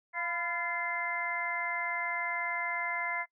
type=harmonic tone with a mistuned harmonic; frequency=346.5 Hz; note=F4; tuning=14 cents flat; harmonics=2 / 3 / 4 / 5 / 6; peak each=-40 / -38 / -42 / -38 / -34 dBFS; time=0.13-3.26 s; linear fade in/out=50 ms; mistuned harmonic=3; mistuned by=-60 cents; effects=noise-tail reverb RT60 0.1 s tail -24 dB re dry